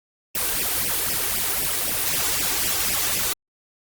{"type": "noise with flanger", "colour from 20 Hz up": "white", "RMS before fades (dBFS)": -23, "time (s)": [0.35, 3.33], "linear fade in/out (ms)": 2, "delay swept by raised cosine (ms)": [0.36, 2.66], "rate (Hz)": 3.9, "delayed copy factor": 0.95, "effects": ["Opus 24 kbps"]}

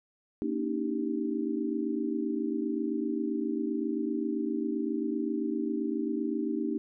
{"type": "chord", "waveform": "sine", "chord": "Eb dominant seventh", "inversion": "second", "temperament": "equal with one note detuned", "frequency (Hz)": [233.1, 283.5, 311.1, 392], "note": ["Bb3", "Db4", "Eb4", "G4"], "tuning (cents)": [0, 39, 0, 0], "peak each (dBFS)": [-34, -34, -32, -36], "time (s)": [0.42, 6.78], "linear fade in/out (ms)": 0, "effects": []}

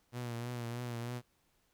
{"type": "tone with vibrato", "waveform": "sawtooth", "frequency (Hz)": 120, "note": "B2", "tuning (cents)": -49, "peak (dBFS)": -34, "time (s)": [0.12, 1.22], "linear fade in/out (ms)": 50, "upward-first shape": "triangle", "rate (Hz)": 3.2, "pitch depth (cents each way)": 53, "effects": ["pink hiss -74 dBFS RMS until 1.73 s"]}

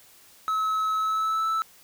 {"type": "tone with pitch glide", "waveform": "triangle", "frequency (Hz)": [1290, 1316.3], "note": ["E6", "E6"], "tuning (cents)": [-38, -3], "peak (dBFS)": -21, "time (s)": [0.48, 1.62], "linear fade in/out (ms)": 0, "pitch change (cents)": 35, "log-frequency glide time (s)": [0.96, 1.47], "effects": ["white hiss -54 dBFS RMS until 1.83 s"]}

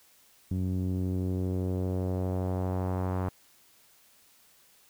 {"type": "tone with low-pass filter sweep", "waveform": "sawtooth", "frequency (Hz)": 92.5, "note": "F#2", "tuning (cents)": 0, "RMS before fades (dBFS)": -30, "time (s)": [0.51, 3.29], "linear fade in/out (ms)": 0, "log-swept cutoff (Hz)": [230, 1100], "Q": 1.5, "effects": ["white hiss -61 dBFS RMS until 4.89 s"]}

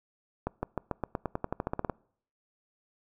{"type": "accelerating click train", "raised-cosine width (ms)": 1, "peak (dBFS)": -16, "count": 16, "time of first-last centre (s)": [0.47, 1.897], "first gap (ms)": 160, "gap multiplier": 0.92, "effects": ["noise-tail reverb RT60 0.6 s tail -25 dB re dry"]}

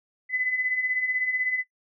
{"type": "beating tone pair", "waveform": "sine", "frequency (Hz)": [1999, 2015], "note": ["B6", "B6"], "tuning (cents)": [20, 34], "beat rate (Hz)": 16, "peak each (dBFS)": [-32, -25], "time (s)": [0.29, 1.64], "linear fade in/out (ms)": 50, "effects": ["noise-tail reverb RT60 0.1 s tail -17 dB re dry"]}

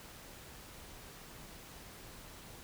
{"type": "silence", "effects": ["pink hiss -52 dBFS RMS until 2.63 s"]}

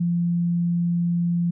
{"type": "tone", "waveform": "sine", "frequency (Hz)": 172.4, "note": "F3", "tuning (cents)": -22, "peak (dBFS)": -19, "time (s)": [0, 1.51], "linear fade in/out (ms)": 10, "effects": []}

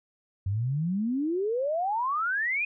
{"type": "exponential sweep", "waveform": "sine", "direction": "up", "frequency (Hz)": [92.5, 2523], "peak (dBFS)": -25, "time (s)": [0.46, 2.65], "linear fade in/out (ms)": 5, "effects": []}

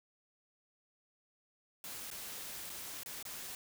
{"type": "noise with dropouts", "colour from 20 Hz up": "white", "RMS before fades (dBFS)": -45, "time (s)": [1.84, 3.55], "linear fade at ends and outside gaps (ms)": 1, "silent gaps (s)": [[2.103, 2.113], [2.696, 2.7], [3.033, 3.06], [3.227, 3.252]], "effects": []}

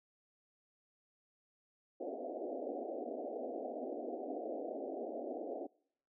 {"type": "band-pass noise", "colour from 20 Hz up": "white", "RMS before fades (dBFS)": -42, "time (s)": [2, 5.67], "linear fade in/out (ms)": 10, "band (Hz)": [240, 730], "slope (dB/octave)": 96, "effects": ["noise-tail reverb RT60 0.7 s tail -26 dB re dry"]}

